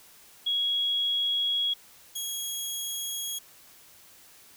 sine / 15% pulse tone pair in turn, 3322 / 3309 Hz, G#7 / G#7, 0 / -7 cents, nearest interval unison, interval 7 cents, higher first, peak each -24 dBFS, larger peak neither, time 0.46-1.74 / 2.15-3.39 s, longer first, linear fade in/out 10 ms, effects white hiss -54 dBFS RMS until 4.56 s

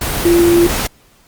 sine tone in noise, 343.3 Hz, F4, 30 cents flat, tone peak -7 dBFS, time 0.25-0.67 s, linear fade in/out 5 ms, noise pink, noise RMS -18 dBFS, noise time 0.01-0.87 s, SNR +8 dB, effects pink hiss -50 dBFS RMS until 1.27 s + Opus 24 kbps

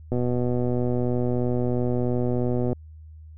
click train, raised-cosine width 2 ms, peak -13 dBFS, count 322, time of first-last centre 0.12-2.73 s, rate 123 Hz, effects added 78 Hz sine -41 dBFS peak until 3.37 s

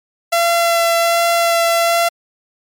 sawtooth tone with vibrato, 678 Hz, E5, 49 cents sharp, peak -8 dBFS, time 0.32-2.09 s, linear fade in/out 10 ms, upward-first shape sine, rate 1.3 Hz, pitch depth 10 cents each way, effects MP3 96 kbps

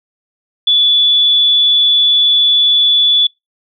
sine tone, 3447 Hz, A7, 36 cents flat, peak -7 dBFS, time 0.67-3.27 s, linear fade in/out 5 ms, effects noise-tail reverb RT60 0.2 s tail -26 dB re dry

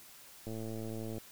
click train, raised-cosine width 2 ms, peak -29 dBFS, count 80, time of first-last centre 0.47-1.182 s, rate 111 Hz, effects white hiss -55 dBFS RMS until 1.31 s

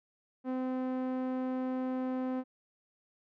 sawtooth tone with low-pass filter, 257.2 Hz, C4, 30 cents flat, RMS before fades -34 dBFS, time 0.44-2.44 s, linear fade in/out 50 ms, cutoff 1000 Hz, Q 0.52, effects none

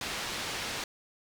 white low-pass noise, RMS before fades -36 dBFS, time 0.01-0.84 s, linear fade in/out 2 ms, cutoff 4500 Hz, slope 12 dB/octave, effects none

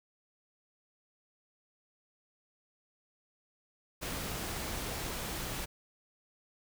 pink noise, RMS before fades -38 dBFS, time 4.01-5.66 s, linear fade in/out 20 ms, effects none

